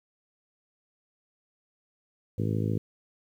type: harmonic tone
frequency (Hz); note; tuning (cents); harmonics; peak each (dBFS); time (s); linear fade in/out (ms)
53.5; A1; -48; 2 / 3 / 4 / 5 / 6 / 7 / 8 / 9; -28 / -32 / -34 / -36 / -38 / -39 / -40 / -41; 2.38-2.78; 5
effects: 10-bit